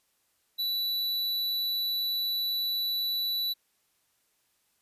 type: tone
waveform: square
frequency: 3954 Hz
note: B7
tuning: 1 cent sharp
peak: -28 dBFS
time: 0.58-3.54 s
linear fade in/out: 20 ms
effects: white hiss -72 dBFS RMS until 4.81 s + resampled to 32000 Hz